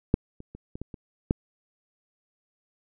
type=clicks; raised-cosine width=3 ms; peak=-6 / -29 / -28 / -24 / -21 / -26 / -8 dBFS; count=7; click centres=0.141 / 0.404 / 0.55 / 0.755 / 0.816 / 0.942 / 1.309 s; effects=none

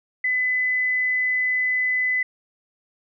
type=tone; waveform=sine; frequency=2009 Hz; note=B6; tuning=29 cents sharp; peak=-19 dBFS; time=0.24-2.23 s; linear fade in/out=5 ms; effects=none

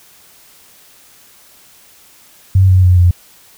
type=tone with pitch steps; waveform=sine; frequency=95 / 92.72 / 90.5 / 88.33 Hz; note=F#2 / F#2 / F#2 / F2; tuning=+46 / +4 / -38 / +20 cents; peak=-5 dBFS; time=2.55-3.11 s; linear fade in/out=5 ms; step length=140 ms; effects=white hiss -45 dBFS RMS until 3.57 s

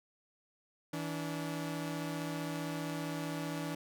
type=tone pair together; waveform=sawtooth; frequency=161.86 / 288.4 Hz; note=E3 / D4; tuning=-31 / -31 cents; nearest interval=minor seventh; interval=1000 cents; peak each=-35 / -35 dBFS; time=0.93-3.75 s; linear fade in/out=5 ms; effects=none

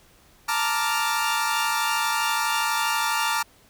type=chord; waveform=sawtooth; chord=Bb major seventh; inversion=third; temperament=equal; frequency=880 / 932.3 / 1174.7 / 1396.9 Hz; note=A5 / Bb5 / D6 / F6; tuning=0 / 0 / 0 / 0 cents; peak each=-24 dBFS; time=0.48-3.43 s; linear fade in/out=10 ms; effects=pink hiss -56 dBFS RMS until 3.69 s

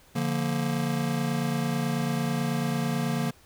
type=chord; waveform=square; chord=Bb major; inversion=first; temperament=just; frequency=145.68 / 174.81 / 233.1 Hz; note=D3 / F3 / Bb3; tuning=-14 / +2 / 0 cents; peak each=-30 / -32 / -30 dBFS; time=0.15-3.31 s; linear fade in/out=10 ms; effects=pink hiss -57 dBFS RMS until 3.45 s

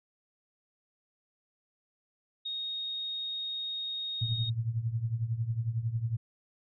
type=tone; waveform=sine; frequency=3729 Hz; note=A#7; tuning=in tune; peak=-33 dBFS; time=2.45-4.5 s; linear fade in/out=10 ms
type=tone with tremolo; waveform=sine; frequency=114.7 Hz; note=A#2; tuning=28 cents flat; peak=-25 dBFS; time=4.21-6.17 s; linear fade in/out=10 ms; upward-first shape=triangle; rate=11 Hz; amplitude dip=85%
effects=none

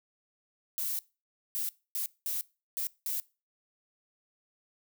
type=noise bursts at uneven times; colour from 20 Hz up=violet; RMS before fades=-33 dBFS; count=6; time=0.78-0.99 / 1.55-1.69 / 1.95-2.06 / 2.26-2.41 / 2.77-2.87 / 3.06-3.2 s; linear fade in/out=0 ms; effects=noise-tail reverb RT60 0.3 s tail -22 dB re dry

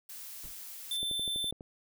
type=noise; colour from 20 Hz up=blue; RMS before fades=-45 dBFS; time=0.09-0.97 s; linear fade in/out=5 ms
type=noise with exponential decay; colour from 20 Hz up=brown; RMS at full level=-41 dBFS; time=0.44-0.6 s; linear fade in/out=0 ms; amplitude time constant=33 ms
type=tone; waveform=square; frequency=3544 Hz; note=A7; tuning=12 cents sharp; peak=-32 dBFS; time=0.91-1.51 s; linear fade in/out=2 ms
type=click train; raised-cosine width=2 ms; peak=-31 dBFS; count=8; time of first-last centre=1.03-1.609 s; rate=12.1 Hz
effects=none

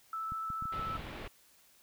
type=tone with vibrato; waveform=sine; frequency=1315 Hz; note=E6; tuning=5 cents flat; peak=-35 dBFS; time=0.13-0.97 s; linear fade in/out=2 ms; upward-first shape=triangle; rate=14 Hz; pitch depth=10 cents each way
type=clicks; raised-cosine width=5 ms; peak=-32 dBFS; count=9; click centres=0.321 / 0.503 / 0.624 / 0.655 / 0.794 / 0.871 / 0.904 / 0.954 / 0.995 s
type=low-pass noise; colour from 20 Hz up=pink; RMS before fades=-44 dBFS; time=0.72-1.28 s; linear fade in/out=5 ms; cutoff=3600 Hz; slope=24 dB/octave
effects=white hiss -64 dBFS RMS until 1.82 s

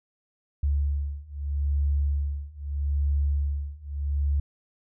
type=beating tone pair; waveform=sine; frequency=71 / 71.79 Hz; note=C#2 / D2; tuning=+42 / -39 cents; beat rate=0.79 Hz; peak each=-27 / -26 dBFS; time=0.63-4.4 s; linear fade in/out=5 ms; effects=none

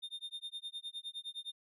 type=tone with tremolo; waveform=triangle; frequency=3639 Hz; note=A#7; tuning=42 cents flat; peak=-37 dBFS; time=0.02-1.52 s; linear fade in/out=20 ms; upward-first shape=sine; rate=9.7 Hz; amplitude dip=100%; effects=resampled to 32000 Hz

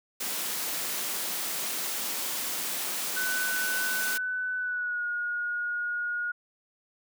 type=high-pass noise; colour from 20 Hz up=white; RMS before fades=-32 dBFS; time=0.2-4.18 s; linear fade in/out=10 ms; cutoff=170 Hz; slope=24 dB/octave
type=tone with pitch glide; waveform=sine; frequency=1500 to 1439.7 Hz; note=F#6 to F#6; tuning=+23 to -48 cents; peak=-28 dBFS; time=3.16-6.32 s; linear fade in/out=10 ms; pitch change=-71 cents; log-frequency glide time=4.58-5.06 s
effects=none

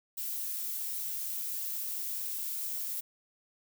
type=noise; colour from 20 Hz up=violet; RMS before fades=-36 dBFS; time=0.17-3.01 s; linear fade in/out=10 ms; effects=none

